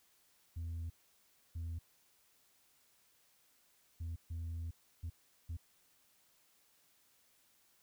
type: tone bursts at uneven times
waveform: sine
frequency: 83.2 Hz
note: E2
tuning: 17 cents sharp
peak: -36 dBFS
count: 6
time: 0.56-0.9 / 1.55-1.79 / 4-4.16 / 4.3-4.71 / 5.03-5.1 / 5.49-5.57 s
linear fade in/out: 10 ms
effects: tanh soft clip ceiling -38 dBFS + white hiss -71 dBFS RMS until 7.82 s